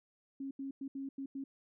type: tone bursts at uneven times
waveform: sine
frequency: 272.5 Hz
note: C#4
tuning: 29 cents flat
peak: -38 dBFS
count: 6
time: 0.4-0.51 / 0.59-0.71 / 0.81-0.88 / 0.95-1.09 / 1.18-1.26 / 1.35-1.44 s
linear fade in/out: 5 ms
effects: none